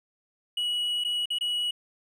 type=tone with dropouts; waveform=triangle; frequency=2923 Hz; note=F#7; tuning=22 cents flat; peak=-24 dBFS; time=0.57-1.71 s; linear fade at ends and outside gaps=5 ms; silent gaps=1.039-1.047 / 1.257-1.303 / 1.386-1.409 s; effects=none